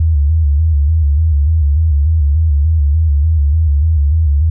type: tone with vibrato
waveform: sine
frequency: 76 Hz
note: D#2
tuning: 40 cents flat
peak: -8 dBFS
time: 0-4.5 s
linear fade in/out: 5 ms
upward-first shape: square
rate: 3.4 Hz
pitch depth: 100 cents each way
effects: none